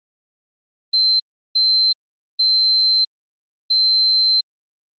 sine tone bursts at uneven times, 4103 Hz, C8, 35 cents flat, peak -11 dBFS, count 4, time 0.93-1.2 / 1.55-1.93 / 2.39-3.05 / 3.7-4.41 s, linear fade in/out 10 ms, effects Opus 24 kbps

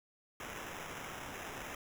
blue noise with sample-and-hold, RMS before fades -45 dBFS, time 0.4-1.75 s, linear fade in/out 2 ms, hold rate 4410 Hz, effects none

